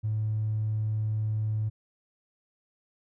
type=tone with tanh clipping; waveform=triangle; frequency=108 Hz; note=A2; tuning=32 cents flat; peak=-25 dBFS; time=0.03-1.7 s; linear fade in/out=20 ms; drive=1 dB; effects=none